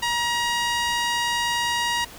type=tone with band-pass filter; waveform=sawtooth; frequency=950 Hz; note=A#5; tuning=33 cents sharp; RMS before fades=-24 dBFS; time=0.02-2.05 s; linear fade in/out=10 ms; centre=3200 Hz; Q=0.56; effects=pink hiss -42 dBFS RMS until 2.18 s